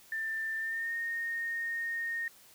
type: tone with pitch glide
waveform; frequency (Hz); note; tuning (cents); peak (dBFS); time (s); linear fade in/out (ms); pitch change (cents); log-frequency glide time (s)
sine; 1784 to 1846.9; A6 to A#6; +23 to -17; -32; 0.12-2.28; 2; +60; 0.58-0.94
effects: white hiss -58 dBFS RMS until 2.54 s